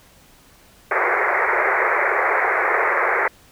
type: band-pass noise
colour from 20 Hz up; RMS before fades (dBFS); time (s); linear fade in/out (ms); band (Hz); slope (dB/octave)
white; -19; 0.91-3.28; 2; 360 to 2200; 96
effects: pink hiss -51 dBFS RMS until 3.51 s